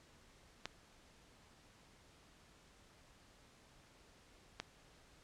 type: clicks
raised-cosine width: 0.2 ms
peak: -23 dBFS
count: 2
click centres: 0.656 / 4.6 s
effects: pink hiss -65 dBFS RMS until 5.23 s + low-pass 8000 Hz 12 dB/octave